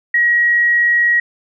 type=tone; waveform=sine; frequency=1902 Hz; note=A#6; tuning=34 cents sharp; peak=-10 dBFS; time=0.14-1.2 s; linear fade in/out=5 ms; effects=none